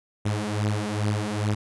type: beating tone pair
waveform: sawtooth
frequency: 103.83 / 106.23 Hz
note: G#2 / G#2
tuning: 0 / +40 cents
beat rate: 2.4 Hz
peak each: -23 dBFS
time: 0.25-1.55 s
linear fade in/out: 10 ms
effects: resampled to 24000 Hz

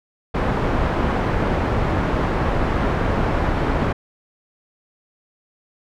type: low-pass noise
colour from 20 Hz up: pink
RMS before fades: -20 dBFS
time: 0.34-3.93 s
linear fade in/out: 10 ms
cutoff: 1400 Hz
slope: 12 dB/octave
effects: none

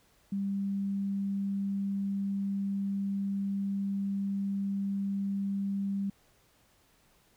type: tone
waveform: sine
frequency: 197.7 Hz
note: G3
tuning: 15 cents sharp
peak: -29 dBFS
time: 0.32-6.1 s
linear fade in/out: 5 ms
effects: pink hiss -66 dBFS RMS until 7.36 s

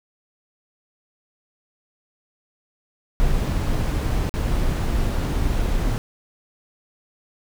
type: noise with dropouts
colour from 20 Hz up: brown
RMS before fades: -21 dBFS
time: 3.2-5.98 s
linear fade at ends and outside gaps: 0 ms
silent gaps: 4.294-4.34 s
effects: none

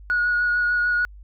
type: tone with vibrato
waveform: sine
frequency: 1452 Hz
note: F#6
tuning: 33 cents flat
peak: -17 dBFS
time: 0.1-1.05 s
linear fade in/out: 0 ms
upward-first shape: sine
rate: 6.7 Hz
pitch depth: 15 cents each way
effects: tanh soft clip ceiling -14 dBFS + added 50 Hz sine -40 dBFS peak until 1.23 s

